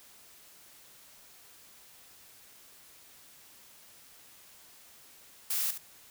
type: noise with echo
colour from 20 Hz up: blue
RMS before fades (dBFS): -31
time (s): 5.5-5.71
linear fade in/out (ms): 5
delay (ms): 70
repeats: 1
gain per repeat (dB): -10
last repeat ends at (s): 5.78
effects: white hiss -56 dBFS RMS until 6.1 s